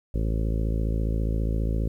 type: harmonic tone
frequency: 54.8 Hz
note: A1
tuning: 6 cents flat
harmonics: 1 / 2 / 3 / 4 / 5 / 6 / 7 / 8 / 9 / 10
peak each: -24 / -30 / -34 / -36 / -38 / -40 / -41 / -42 / -43 / -44 dBFS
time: 0.14-1.88 s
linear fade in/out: 5 ms
effects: 10-bit